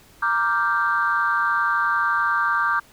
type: chord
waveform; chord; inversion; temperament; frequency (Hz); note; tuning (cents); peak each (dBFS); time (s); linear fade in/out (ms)
sine; G minor seventh; first; equal; 932.3 / 1174.7 / 1396.9 / 1568; Bb5 / D6 / F6 / G6; 0 / 0 / 0 / 0; -27 / -21 / -26 / -22; 0.22-2.8; 10
effects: tanh soft clip ceiling -9 dBFS + pink hiss -52 dBFS RMS until 2.92 s